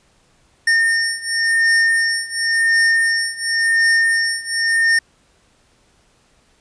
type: beating tone pair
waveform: square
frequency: 1824 / 1824.93 Hz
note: A#6 / A#6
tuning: -38 / -37 cents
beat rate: 0.93 Hz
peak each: -17 / -19 dBFS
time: 0.67-4.99 s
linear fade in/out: 5 ms
effects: pink hiss -57 dBFS RMS until 6.6 s + resampled to 22050 Hz